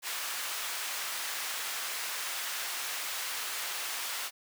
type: high-pass noise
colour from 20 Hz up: pink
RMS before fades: -36 dBFS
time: 0.02-4.31 s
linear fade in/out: 50 ms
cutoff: 1200 Hz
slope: 12 dB/octave
effects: none